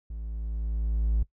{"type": "tone with level ramp", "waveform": "triangle", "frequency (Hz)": 55, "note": "A1", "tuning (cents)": 0, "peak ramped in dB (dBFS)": [-32, -18], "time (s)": [0.1, 1.23], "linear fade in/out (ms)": 5, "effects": ["noise-tail reverb RT60 0.1 s tail -19 dB re dry", "tanh soft clip ceiling -14 dBFS"]}